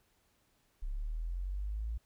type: linear sweep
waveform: sine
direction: up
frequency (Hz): 32.7 to 57.4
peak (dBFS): -34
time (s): 0.82-1.98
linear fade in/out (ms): 10
effects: pink hiss -73 dBFS RMS until 2.05 s